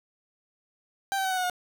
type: tone with pitch steps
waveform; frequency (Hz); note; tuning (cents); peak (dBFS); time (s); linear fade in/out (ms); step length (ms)
30% pulse; 784 / 771 / 758.2 / 745.6 / 733.2 / 721; G5 / G5 / F#5 / F#5 / F#5 / F#5; 0 / -29 / +42 / +13 / -16 / -45; -23; 1.12-1.498; 0; 63
effects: 10-bit